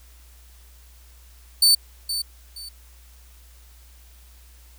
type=tone with echo; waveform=sawtooth; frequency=4530 Hz; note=C#8; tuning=37 cents sharp; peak=-10 dBFS; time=1.62-1.75 s; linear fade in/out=5 ms; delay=470 ms; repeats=2; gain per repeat=-11 dB; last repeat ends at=2.69 s; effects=added 60 Hz sine -47 dBFS peak until 4.78 s + white hiss -55 dBFS RMS until 4.78 s